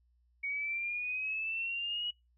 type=exponential sweep; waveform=sine; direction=up; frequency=2235 to 2925 Hz; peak=-33 dBFS; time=0.43-2.11 s; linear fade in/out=10 ms; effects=noise-tail reverb RT60 0.2 s tail -23 dB re dry + added 60 Hz sine -67 dBFS peak until 2.37 s